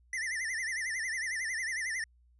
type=tone with vibrato; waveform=square; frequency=1914 Hz; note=A#6; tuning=45 cents sharp; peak=-33 dBFS; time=0.13-2.04 s; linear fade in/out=2 ms; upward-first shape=sine; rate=11 Hz; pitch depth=150 cents each way; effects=added 60 Hz sine -61 dBFS peak until 2.39 s + resampled to 24000 Hz